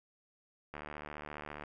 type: click train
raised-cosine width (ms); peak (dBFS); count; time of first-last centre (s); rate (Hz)
0.5; -28; 68; 0.74-1.637; 74.7
effects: none